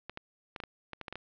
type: clicks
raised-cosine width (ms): 0.3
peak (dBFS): -23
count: 10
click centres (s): 0.096 / 0.174 / 0.562 / 0.602 / 0.637 / 0.933 / 1.013 / 1.082 / 1.126 / 1.156
effects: low-pass 4000 Hz 12 dB/octave